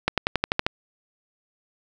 accelerating click train, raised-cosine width 0.3 ms, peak -4 dBFS, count 8, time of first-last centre 0.08-0.665 s, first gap 97 ms, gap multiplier 0.95, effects none

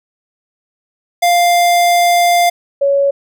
square / sine tone pair in turn, 698.5 / 558.7 Hz, F5 / C#5, 0 / +13 cents, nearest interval major third, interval 387 cents, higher first, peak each -9 dBFS, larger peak neither, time 1.22-2.5 / 2.81-3.11 s, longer first, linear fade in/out 10 ms, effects none

